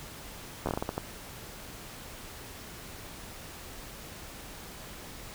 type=slowing click train; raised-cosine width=1 ms; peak=-16 dBFS; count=9; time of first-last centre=0.66-0.98 s; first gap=12 ms; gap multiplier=1.33; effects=pink hiss -45 dBFS RMS until 5.34 s